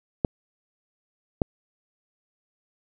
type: clicks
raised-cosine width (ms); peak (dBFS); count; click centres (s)
2; -7; 2; 0.248 / 1.418
effects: none